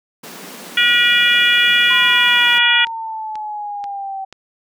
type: high-pass noise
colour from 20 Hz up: pink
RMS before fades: -35 dBFS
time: 0.23-2.59 s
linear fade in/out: 10 ms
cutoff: 160 Hz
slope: 96 dB/octave
type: harmonic tone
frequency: 481.1 Hz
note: B4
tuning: 45 cents flat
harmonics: 3 / 4 / 5 / 6 / 7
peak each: -17 / -17 / -17 / -17 / -17 dBFS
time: 0.77-2.85 s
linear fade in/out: 5 ms
type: exponential sweep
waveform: sine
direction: down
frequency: 1031 to 769 Hz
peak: -23 dBFS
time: 1.9-4.25 s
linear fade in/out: 10 ms
type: click train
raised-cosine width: 0.2 ms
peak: -19 dBFS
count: 4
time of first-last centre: 2.87-4.326 s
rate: 2.06 Hz
effects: none